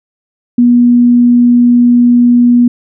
sine tone, 241.9 Hz, B3, 36 cents flat, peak -3 dBFS, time 0.58-2.68 s, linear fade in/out 5 ms, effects none

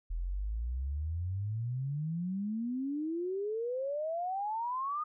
sine exponential sweep, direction up, 40.15 to 1244.5 Hz, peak -32 dBFS, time 0.1-5.04 s, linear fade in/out 10 ms, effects none

